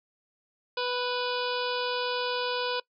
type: harmonic tone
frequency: 493.9 Hz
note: B4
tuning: in tune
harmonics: 1 / 2 / 3 / 5 / 6 / 7 / 8 / 9 / 10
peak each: -31 / -34 / -36 / -38 / -39 / -39 / -40 / -41 / -41 dBFS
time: 0.77-2.8 s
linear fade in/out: 5 ms
effects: noise-tail reverb RT60 0.1 s tail -22 dB re dry